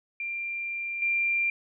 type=tone with level steps; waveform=sine; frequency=2378 Hz; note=D7; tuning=21 cents sharp; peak=-30 / -23 dBFS; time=0.2-1.5 s; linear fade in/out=2 ms; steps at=1.02 s; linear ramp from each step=2 ms; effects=none